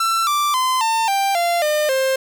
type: tone with pitch steps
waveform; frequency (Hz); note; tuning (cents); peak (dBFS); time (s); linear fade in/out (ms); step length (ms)
45% pulse; 1341 / 1174.2 / 1028.1 / 900.2 / 788.2 / 690.1 / 604.3 / 529.1; E6 / D6 / C6 / A5 / G5 / F5 / D5 / C5; +29 / -1 / -31 / +39 / +9 / -21 / +49 / +19; -16; 0-2.16; 5; 270
effects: none